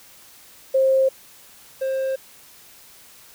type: tone pair in turn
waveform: sine / triangle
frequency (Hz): 531 / 531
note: C5 / C5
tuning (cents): +25 / +25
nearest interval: unison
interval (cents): 0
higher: neither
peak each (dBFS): -14 / -19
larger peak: first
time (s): 0.74-1.09 / 1.81-2.16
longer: neither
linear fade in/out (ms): 10
effects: white hiss -48 dBFS RMS until 3.34 s